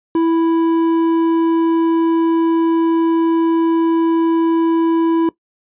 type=tone with hard clipping; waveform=sine; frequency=329.6 Hz; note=E4; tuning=in tune; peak=-13 dBFS; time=0.15-5.29 s; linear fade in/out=2 ms; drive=6 dB; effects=noise-tail reverb RT60 0.1 s tail -19 dB re dry + resampled to 8000 Hz